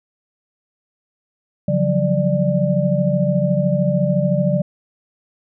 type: tone cluster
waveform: sine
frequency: 141.6 / 173.8 / 187.4 / 591 Hz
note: C#3 / F3 / F#3 / D5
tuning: +37 / -8 / +22 / +11 cents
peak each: -20 dBFS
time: 1.68-4.62 s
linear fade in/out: 5 ms
effects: none